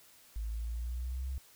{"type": "exponential sweep", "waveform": "sine", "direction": "up", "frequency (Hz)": [53.1, 67], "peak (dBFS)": -34, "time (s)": [0.36, 1.38], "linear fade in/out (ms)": 0, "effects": ["white hiss -60 dBFS RMS until 1.55 s"]}